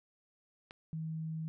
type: click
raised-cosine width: 0.3 ms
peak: -31 dBFS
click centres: 0.709 s
type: tone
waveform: sine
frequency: 159.6 Hz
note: D#3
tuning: 44 cents sharp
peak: -36 dBFS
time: 0.93-1.48 s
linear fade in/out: 0 ms
effects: none